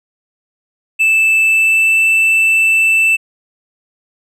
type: tone with pitch glide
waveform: triangle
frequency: 2637 to 2652 Hz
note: E7 to E7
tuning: 0 to +10 cents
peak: -7 dBFS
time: 0.99-3.17 s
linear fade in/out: 20 ms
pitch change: +10 cents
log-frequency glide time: 1.42-1.99 s
effects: none